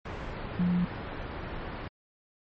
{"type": "tone in noise", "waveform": "sine", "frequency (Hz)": 177.5, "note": "F3", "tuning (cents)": 28, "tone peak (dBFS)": -23, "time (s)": [0.59, 0.85], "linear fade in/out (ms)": 5, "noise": "pink", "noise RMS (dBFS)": -36, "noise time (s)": [0.05, 1.88], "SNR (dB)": 10, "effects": ["low-pass 2000 Hz 12 dB/octave", "MP3 32 kbps"]}